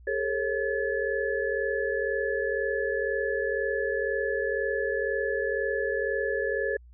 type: tone cluster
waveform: sine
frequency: 408 / 450 / 544 / 1718 Hz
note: G#4 / A4 / C#5 / A6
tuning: -31 / +39 / -33 / -42 cents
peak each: -31 dBFS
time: 0.07-6.77 s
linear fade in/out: 5 ms
effects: added 60 Hz sine -48 dBFS peak until 6.93 s